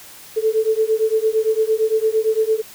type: beating tone pair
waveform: sine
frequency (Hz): 435.2 / 444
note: A4 / A4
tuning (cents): -19 / +16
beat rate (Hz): 8.8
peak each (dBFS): -18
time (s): 0.36-2.62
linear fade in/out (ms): 20
effects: white hiss -41 dBFS RMS until 2.74 s